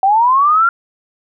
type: linear sweep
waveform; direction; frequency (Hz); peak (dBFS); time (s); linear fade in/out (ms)
sine; up; 750 to 1400; -8; 0.03-0.69; 2
effects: none